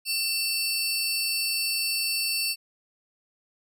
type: tone pair together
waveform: sawtooth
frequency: 2676 / 4500 Hz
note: E7 / C#8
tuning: +25 / +25 cents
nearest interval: major sixth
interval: 900 cents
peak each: -26 / -24 dBFS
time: 0.05-2.56 s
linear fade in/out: 50 ms
effects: none